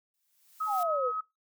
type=noise with exponential growth; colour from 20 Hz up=blue; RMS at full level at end=-42 dBFS; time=0.14-0.83 s; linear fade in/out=1 ms; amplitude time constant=150 ms
type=tone with tremolo; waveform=sine; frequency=1274 Hz; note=D#6; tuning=41 cents sharp; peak=-28 dBFS; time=0.6-1.21 s; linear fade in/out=10 ms; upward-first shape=sine; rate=6.9 Hz; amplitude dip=25%
type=exponential sweep; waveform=sine; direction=down; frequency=880 to 464.3 Hz; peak=-28 dBFS; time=0.66-1.12 s; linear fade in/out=50 ms
effects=noise-tail reverb RT60 0.2 s tail -21 dB re dry